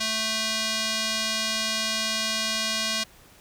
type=tone with band-pass filter; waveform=square; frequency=220 Hz; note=A3; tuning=in tune; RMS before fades=-27 dBFS; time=0-3.04 s; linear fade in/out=10 ms; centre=4500 Hz; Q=1.3; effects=pink hiss -53 dBFS RMS until 3.4 s